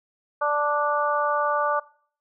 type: harmonic tone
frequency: 293.7 Hz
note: D4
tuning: in tune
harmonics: 2 / 3 / 4 / 5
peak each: -25 / -27 / -24 / -30 dBFS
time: 0.41-1.8 s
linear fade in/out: 10 ms
effects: noise-tail reverb RT60 0.5 s tail -21 dB re dry